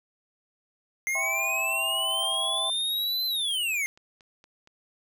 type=linear two-way sweep; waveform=square; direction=up then down; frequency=2090 to 4089 to 2090 Hz; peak=-26 dBFS; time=1.07-3.86 s; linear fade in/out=0 ms; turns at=3.26 s
type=chord; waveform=sine; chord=C major; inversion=first; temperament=just; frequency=654.1 / 784.9 / 1046.5 Hz; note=E5 / G5 / C6; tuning=-14 / +2 / 0 cents; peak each=-36 dBFS; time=1.15-2.7 s; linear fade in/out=2 ms
type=click train; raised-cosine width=0.2 ms; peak=-36 dBFS; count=12; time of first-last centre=2.11-4.674 s; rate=4.29 Hz
effects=none